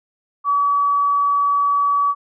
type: tone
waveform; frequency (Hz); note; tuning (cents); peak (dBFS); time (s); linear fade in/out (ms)
sine; 1141; C#6; +50; -14; 0.44-2.15; 50
effects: none